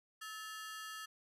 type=ring-modulated tone; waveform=sawtooth; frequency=1520 Hz; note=F#6; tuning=46 cents sharp; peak=-38 dBFS; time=0.21-1.06 s; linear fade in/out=10 ms; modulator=224 Hz; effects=resampled to 32000 Hz